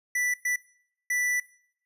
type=tone bursts at uneven times; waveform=square; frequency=1974 Hz; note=B6; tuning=1 cent flat; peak=-25 dBFS; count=3; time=0.15-0.34 / 0.45-0.56 / 1.1-1.4 s; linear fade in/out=5 ms; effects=noise-tail reverb RT60 0.7 s tail -23 dB re dry + resampled to 32000 Hz